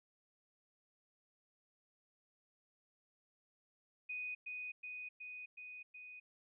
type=tone with echo; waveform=sine; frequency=2489 Hz; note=D#7; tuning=in tune; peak=-40 dBFS; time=4.09-4.35 s; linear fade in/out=10 ms; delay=370 ms; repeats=5; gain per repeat=-2 dB; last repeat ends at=6.2 s; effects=none